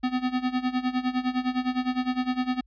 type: tone with tremolo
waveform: square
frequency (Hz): 253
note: B3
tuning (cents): +42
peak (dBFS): -22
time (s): 0.03-2.61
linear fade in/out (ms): 10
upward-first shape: sine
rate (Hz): 9.8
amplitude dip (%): 85
effects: added 50 Hz sine -57 dBFS peak until 2.66 s + resampled to 11025 Hz